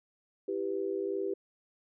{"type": "chord", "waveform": "sine", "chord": "E minor", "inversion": "none", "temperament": "equal", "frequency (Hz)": [329.6, 392, 493.9], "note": ["E4", "G4", "B4"], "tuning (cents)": [0, 0, 0], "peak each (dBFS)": [-38, -32, -38], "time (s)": [0.48, 1.34], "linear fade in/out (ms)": 5, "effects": []}